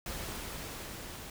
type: noise with level ramp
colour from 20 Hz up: pink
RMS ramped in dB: -39 to -45 dBFS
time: 0.06-1.3 s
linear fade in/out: 2 ms
effects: none